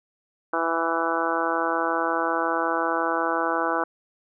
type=harmonic tone; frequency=165.5 Hz; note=E3; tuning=7 cents sharp; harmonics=2 / 3 / 4 / 5 / 6 / 7 / 8 / 9; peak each=-30 / -30 / -30 / -30 / -30 / -30 / -30 / -30 dBFS; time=0.53-3.84 s; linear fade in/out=5 ms; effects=none